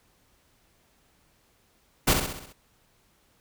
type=noise with echo; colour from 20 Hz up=pink; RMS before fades=-20 dBFS; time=2.07-2.14 s; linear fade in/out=10 ms; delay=65 ms; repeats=6; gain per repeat=-5 dB; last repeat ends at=2.53 s; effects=pink hiss -65 dBFS RMS until 3.4 s